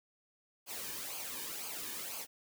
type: noise with flanger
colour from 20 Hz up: white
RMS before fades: -42 dBFS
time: 0.66-2.27 s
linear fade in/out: 50 ms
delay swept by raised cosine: 0.53 to 1.52 ms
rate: 2 Hz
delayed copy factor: -0.65
effects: none